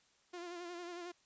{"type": "tone with vibrato", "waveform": "sawtooth", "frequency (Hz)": 349.2, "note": "F4", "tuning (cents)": 0, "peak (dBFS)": -40, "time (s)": [0.33, 1.12], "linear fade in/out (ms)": 10, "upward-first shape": "sine", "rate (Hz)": 11, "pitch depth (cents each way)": 46, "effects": ["white hiss -71 dBFS RMS until 1.25 s", "resampled to 16000 Hz"]}